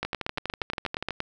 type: two click trains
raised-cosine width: 0.3 ms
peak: -12 / -14 dBFS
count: 11 / 14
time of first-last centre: 0.03-1.204 / 0.05-1.107 s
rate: 8.52 / 12.3 Hz
effects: none